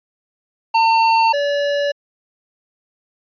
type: tone pair in turn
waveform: square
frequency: 904 / 573.6 Hz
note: A5 / D5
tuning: +47 / -41 cents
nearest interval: minor sixth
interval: 788 cents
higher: first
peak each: -12 / -17 dBFS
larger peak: first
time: 0.74-1.33 / 1.33-1.92 s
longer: neither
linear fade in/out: 10 ms
effects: resampled to 11025 Hz